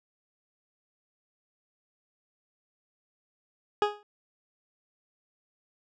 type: tone with exponential decay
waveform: 20% pulse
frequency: 415.3 Hz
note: G#4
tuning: in tune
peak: -14 dBFS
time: 3.82-4.03 s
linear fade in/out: 1 ms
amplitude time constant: 44 ms
effects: low-pass 3000 Hz 12 dB/octave